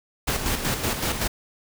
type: noise with tremolo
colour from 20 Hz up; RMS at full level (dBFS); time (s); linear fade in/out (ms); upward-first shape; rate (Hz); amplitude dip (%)
pink; -24; 0.27-1.28; 10; square; 5.3; 50
effects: none